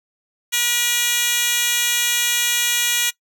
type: tone with high-pass filter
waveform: 10% pulse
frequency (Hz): 480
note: B4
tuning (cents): -49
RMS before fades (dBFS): -19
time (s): 0.52-3.11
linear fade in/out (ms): 20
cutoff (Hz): 3400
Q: 0.96
effects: noise-tail reverb RT60 0.1 s tail -21 dB re dry